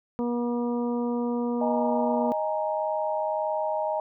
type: harmonic tone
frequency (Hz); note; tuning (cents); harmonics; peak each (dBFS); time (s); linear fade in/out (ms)
240; B3; -49; 1 / 2 / 3 / 4 / 5; -26 / -30 / -40 / -37 / -44; 0.19-2.32; 0
type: chord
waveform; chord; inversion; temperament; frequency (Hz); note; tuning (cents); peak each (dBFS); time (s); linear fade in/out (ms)
sine; D# suspended fourth; none; equal; 622.3 / 830.6 / 932.3; D#5 / G#5 / A#5; 0 / 0 / 0; -27 / -31 / -31; 1.61-4; 2
effects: none